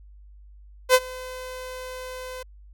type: tone with ADSR envelope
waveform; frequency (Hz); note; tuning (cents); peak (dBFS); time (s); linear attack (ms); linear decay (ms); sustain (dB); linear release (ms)
sawtooth; 510; C5; -44; -7; 0.89-2.43; 53; 48; -23; 7
effects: added 50 Hz sine -45 dBFS peak until 2.73 s